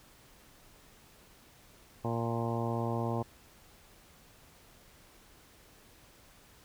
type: harmonic tone with a mistuned harmonic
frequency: 116.4 Hz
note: A#2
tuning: 2 cents flat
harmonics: 1 / 2 / 3 / 4 / 5 / 6 / 7 / 8 / 9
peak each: -34 / -37 / -39 / -40 / -41 / -42 / -42 / -43 / -44 dBFS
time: 2.04-3.23 s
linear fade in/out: 10 ms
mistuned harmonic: 8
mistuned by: -30 cents
effects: pink hiss -59 dBFS RMS until 6.64 s